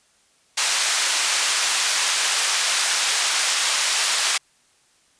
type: band-pass noise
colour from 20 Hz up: white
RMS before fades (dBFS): -21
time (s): 0.57-4.38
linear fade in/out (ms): 10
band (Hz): 930 to 7400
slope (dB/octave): 12
effects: white hiss -60 dBFS RMS until 5.19 s + resampled to 22050 Hz